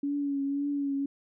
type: tone with vibrato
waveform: sine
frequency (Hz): 281.8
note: C#4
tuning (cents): +29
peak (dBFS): -27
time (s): 0.03-1.06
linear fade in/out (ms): 5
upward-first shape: triangle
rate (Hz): 1.9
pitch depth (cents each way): 38
effects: none